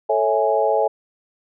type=chord; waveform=sine; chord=A major seventh; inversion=none; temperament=equal with one note detuned; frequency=440 / 554.4 / 653.9 / 830.6 Hz; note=A4 / C#5 / E5 / G#5; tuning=0 / 0 / -14 / 0 cents; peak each=-21 dBFS; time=0.09-0.88 s; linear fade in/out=10 ms; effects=none